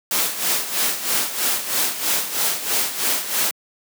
white noise with tremolo, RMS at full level -19 dBFS, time 0.11-3.51 s, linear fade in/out 2 ms, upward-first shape sine, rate 3.1 Hz, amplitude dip 70%, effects high-pass 200 Hz 12 dB/octave

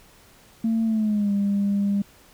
sine tone with pitch glide, 225.5 to 200.9 Hz, A3 to G3, +43 to +43 cents, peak -18 dBFS, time 0.64-2.02 s, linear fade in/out 5 ms, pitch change -200 cents, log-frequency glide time 0.84-1.32 s, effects tanh soft clip ceiling -16 dBFS + pink hiss -53 dBFS RMS until 2.33 s

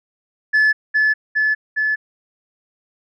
sine tone with echo, 1727 Hz, A6, 33 cents flat, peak -9 dBFS, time 0.53-0.73 s, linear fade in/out 20 ms, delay 410 ms, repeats 3, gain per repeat -2 dB, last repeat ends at 1.96 s, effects tanh soft clip ceiling -10 dBFS

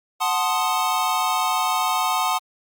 square chord, F# diminished seventh, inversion none, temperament equal, 740 / 880 / 1046.5 / 1244.5 Hz, F#5 / A5 / C6 / Eb6, 0 / 0 / 0 / 0 cents, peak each -26 dBFS, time 0.2-2.39 s, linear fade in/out 20 ms, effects Opus 48 kbps

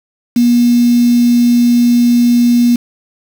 sine tone with quantisation, 240.2 Hz, B3, 48 cents flat, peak -6 dBFS, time 0.36-2.76 s, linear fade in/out 5 ms, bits 4, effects none

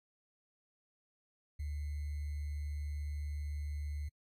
sine tone with sample-and-hold, 73.4 Hz, D2, in tune, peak -36 dBFS, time 1.59-4.09 s, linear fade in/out 10 ms, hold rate 2100 Hz, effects AAC 48 kbps

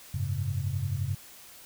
sine chord, F# suspended second, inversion none, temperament equal with one note detuned, 92.5 / 103.83 / 135.66 Hz, F#2 / G#2 / C#3, 0 / 0 / -37 cents, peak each -32 dBFS, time 0.14-1.15 s, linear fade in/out 5 ms, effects white hiss -50 dBFS RMS until 1.65 s

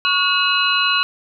sine tone cluster, 1117 / 1439 / 2572 / 2883 / 4024 Hz, C#6 / F#6 / E7 / F#7 / B7, +13 / -49 / -43 / -46 / +32 cents, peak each -21 dBFS, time 0.05-1.03 s, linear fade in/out 0 ms, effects none

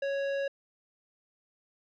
sine tone with tanh clipping, 554.4 Hz, C#5, in tune, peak -31 dBFS, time 0.02-0.48 s, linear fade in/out 5 ms, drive 17 dB, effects low-pass 4000 Hz 12 dB/octave

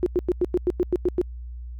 sine tone bursts, 357.8 Hz, F4, 42 cents sharp, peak -17 dBFS, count 10, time 0.03-1.214 s, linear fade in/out 0 ms, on 32 ms, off 96 ms, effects added 60 Hz sine -33 dBFS peak until 1.79 s

